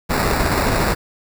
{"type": "noise with sample-and-hold", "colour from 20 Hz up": "pink", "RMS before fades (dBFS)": -18, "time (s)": [0.09, 0.95], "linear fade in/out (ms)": 20, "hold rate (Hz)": 3150, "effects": []}